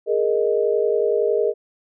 sine chord, Ab suspended second, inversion none, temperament equal, 415.3 / 466.2 / 622.3 Hz, Ab4 / Bb4 / Eb5, 0 / 0 / 0 cents, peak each -20 / -20 / -24 dBFS, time 0.06-1.54 s, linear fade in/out 50 ms, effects none

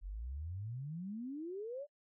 sine exponential sweep, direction up, 43.32 to 600 Hz, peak -40 dBFS, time 0.01-1.87 s, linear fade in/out 50 ms, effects noise-tail reverb RT60 0.1 s tail -23 dB re dry

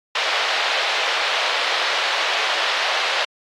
white band-pass noise, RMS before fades -22 dBFS, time 0.15-3.25 s, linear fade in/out 5 ms, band 520 to 3900 Hz, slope 24 dB/octave, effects AAC 48 kbps

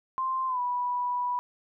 sine tone with pitch glide, 1046.5 to 982.1 Hz, C6 to B5, 0 to -10 cents, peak -26 dBFS, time 0.18-1.39 s, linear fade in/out 0 ms, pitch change -110 cents, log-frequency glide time 0.47-0.6 s, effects none

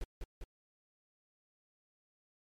brown noise with echo, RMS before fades -37 dBFS, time 0.01-0.04 s, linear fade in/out 2 ms, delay 200 ms, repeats 2, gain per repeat -3 dB, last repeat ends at 0.44 s, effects MP3 64 kbps

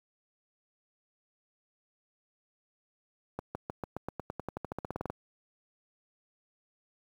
accelerating click train, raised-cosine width 1 ms, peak -21 dBFS, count 20, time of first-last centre 3.39-5.1 s, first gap 160 ms, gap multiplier 0.93, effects high-pass 60 Hz 12 dB/octave + 9-bit

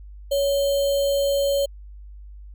sine tone with sample-and-hold, 560 Hz, C#5, 18 cents sharp, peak -18 dBFS, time 0.31-1.66 s, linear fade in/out 10 ms, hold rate 3675 Hz, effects added 50 Hz sine -38 dBFS peak until 2.54 s

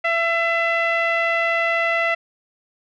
sawtooth tone with low-pass filter, 671 Hz, E5, 31 cents sharp, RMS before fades -20 dBFS, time 0.04-2.15 s, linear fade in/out 10 ms, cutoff 2300 Hz, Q 8.7, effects none

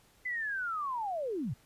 sine linear sweep, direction down, 2037 to 96.8 Hz, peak -32 dBFS, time 0.25-1.54 s, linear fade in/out 10 ms, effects pink hiss -64 dBFS RMS until 1.65 s + resampled to 32000 Hz

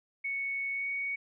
sine tone with pitch glide, 2217 to 2234 Hz, C#7 to C#7, 0 to +13 cents, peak -31 dBFS, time 0.24-1.16 s, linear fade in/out 10 ms, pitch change +13 cents, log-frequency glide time 0.74-0.87 s, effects none

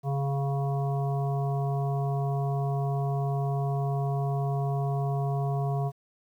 harmonic tone with a mistuned harmonic, 138.59 Hz, C#3, in tune, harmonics 1 / 3 / 5 / 7 / 8, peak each -26 / -36 / -34 / -43 / -44 dBFS, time 0.03-5.92 s, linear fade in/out 50 ms, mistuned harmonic 5, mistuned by +16 cents, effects 10-bit

